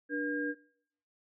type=tone cluster; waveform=sine; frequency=294.8 / 481.7 / 1616 Hz; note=D4 / B4 / G#6; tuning=+7 / -43 / -48 cents; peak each=-34 / -38 / -35 dBFS; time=0.09-0.55 s; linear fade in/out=50 ms; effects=noise-tail reverb RT60 0.7 s tail -25 dB re dry